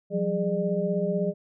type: tone cluster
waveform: sine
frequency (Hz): 174.6 / 190.6 / 413.1 / 602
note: F3 / G3 / G#4 / D5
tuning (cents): 0 / -48 / -9 / +43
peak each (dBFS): -29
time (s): 0.1-1.34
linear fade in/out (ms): 50
effects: none